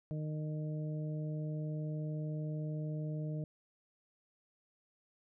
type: harmonic tone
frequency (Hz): 153.3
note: D#3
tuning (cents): -25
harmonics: 1 / 2 / 3 / 4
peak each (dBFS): -36 / -46 / -50 / -49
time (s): 0.11-3.44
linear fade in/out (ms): 0
effects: none